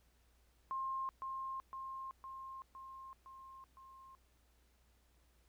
sine tone with echo, 1063 Hz, C6, 27 cents sharp, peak -37 dBFS, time 0.71-1.09 s, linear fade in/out 0 ms, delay 510 ms, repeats 6, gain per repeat -3 dB, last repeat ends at 4.15 s, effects added 60 Hz sine -70 dBFS peak until 5.48 s + pink hiss -75 dBFS RMS until 5.48 s

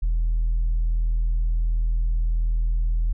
triangle tone with tanh clipping, 40.7 Hz, E1, 21 cents flat, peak -19 dBFS, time 0.02-3.13 s, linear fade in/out 10 ms, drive 6 dB, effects none

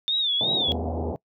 sine tone with vibrato, 3578 Hz, A7, 28 cents sharp, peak -21 dBFS, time 0.08-0.72 s, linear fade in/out 0 ms, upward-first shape sine, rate 2.8 Hz, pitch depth 120 cents each way
white band-pass noise, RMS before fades -32 dBFS, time 0.41-1.16 s, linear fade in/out 0 ms, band 100 to 800 Hz, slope 48 dB/octave
harmonic tone, 81.3 Hz, E2, 23 cents flat, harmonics 1 / 3 / 5 / 6, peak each -29 / -35 / -38 / -41 dBFS, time 0.67-1.13 s, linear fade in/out 20 ms
effects noise-tail reverb RT60 0.1 s tail -23 dB re dry

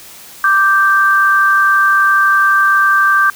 sine tone pair together, 1174.7 / 1568 Hz, D6 / G6, 0 / 0 cents, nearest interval perfect fourth, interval 500 cents, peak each -11 / -10 dBFS, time 0.44-3.3 s, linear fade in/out 2 ms, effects white hiss -36 dBFS RMS until 3.35 s

